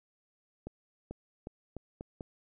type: accelerating click train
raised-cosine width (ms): 2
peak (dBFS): -27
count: 6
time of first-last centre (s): 0.67-2.208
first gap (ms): 440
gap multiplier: 0.82
effects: none